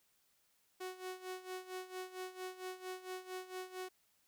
sawtooth tone with tremolo, 370 Hz, F#4, in tune, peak -37 dBFS, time 0.8-3.89 s, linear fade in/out 10 ms, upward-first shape sine, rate 4.4 Hz, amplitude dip 80%, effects white hiss -75 dBFS RMS until 4.27 s

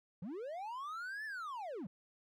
triangle linear two-way sweep, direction up then down, 152.7 to 1787 to 152.7 Hz, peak -39 dBFS, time 0.22-1.87 s, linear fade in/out 5 ms, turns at 1.25 s, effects none

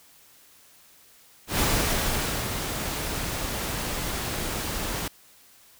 pink noise with ADSR envelope, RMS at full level -23 dBFS, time 1.47-5.08 s, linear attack 120 ms, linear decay 900 ms, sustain -7 dB, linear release 4 ms, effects white hiss -55 dBFS RMS until 5.79 s

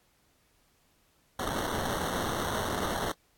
violet noise with sample-and-hold, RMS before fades -32 dBFS, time 1.39-3.12 s, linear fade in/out 5 ms, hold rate 2450 Hz, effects pink hiss -68 dBFS RMS until 3.37 s + AAC 64 kbps

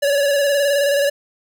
square tone with vibrato, 567 Hz, C#5, 39 cents sharp, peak -15 dBFS, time 0.02-1.1 s, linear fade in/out 10 ms, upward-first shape square, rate 19 Hz, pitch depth 33 cents each way, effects none

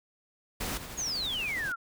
pink noise, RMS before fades -34 dBFS, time 0.6-0.78 s, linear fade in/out 10 ms
pink noise with tremolo, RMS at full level -41 dBFS, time 0.73-1.72 s, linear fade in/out 0 ms, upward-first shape sine, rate 12 Hz, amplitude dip 30%
sine exponential sweep, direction down, 6820 to 1329 Hz, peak -30 dBFS, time 0.97-1.76 s, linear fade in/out 20 ms
effects none

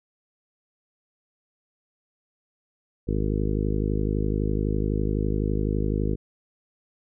harmonic tone, 51.91 Hz, G#1, in tune, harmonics 1 / 2 / 3 / 4 / 5 / 6 / 7 / 8 / 9, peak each -26 / -29 / -31 / -32 / -33 / -34 / -34 / -35 / -36 dBFS, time 3.07-6.16 s, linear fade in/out 20 ms, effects none

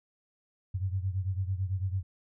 sine beating tone pair, 92.5 / 101.5 Hz, F#2 / G#2, 0 / -39 cents, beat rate 9 Hz, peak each -30 / -34 dBFS, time 0.74-2.03 s, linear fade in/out 10 ms, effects none

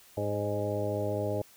harmonic tone with a mistuned harmonic, 103.83 Hz, G#2, in tune, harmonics 1 / 2 / 3 / 4 / 5 / 6 / 8, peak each -34 / -41 / -38 / -36 / -35 / -34 / -42 dBFS, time 0.17-1.42 s, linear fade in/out 5 ms, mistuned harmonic 6, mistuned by -25 cents, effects white hiss -57 dBFS RMS until 1.56 s

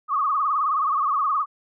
sine tone with vibrato, 1174.7 Hz, D6, in tune, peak -19 dBFS, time 0.08-1.46 s, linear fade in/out 50 ms, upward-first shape sine, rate 19 Hz, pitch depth 130 cents each way, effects none

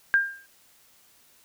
sine tone with exponential decay, 1600 Hz, G6, 35 cents sharp, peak -14 dBFS, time 0.14-0.46 s, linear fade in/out 0 ms, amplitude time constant 68 ms, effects white hiss -59 dBFS RMS until 1.44 s

